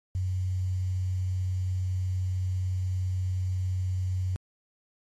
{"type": "tone with quantisation", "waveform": "sine", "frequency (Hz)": 92.6, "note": "F#2", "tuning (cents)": 2, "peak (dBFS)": -26, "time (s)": [0.15, 4.36], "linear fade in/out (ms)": 0, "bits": 9, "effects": ["AAC 32 kbps"]}